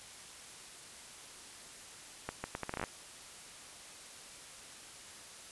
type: accelerating click train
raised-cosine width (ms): 0.5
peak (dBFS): -21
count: 11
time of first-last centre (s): 2.29-2.839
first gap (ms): 150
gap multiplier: 0.74
effects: white hiss -51 dBFS RMS until 5.51 s + resampled to 24000 Hz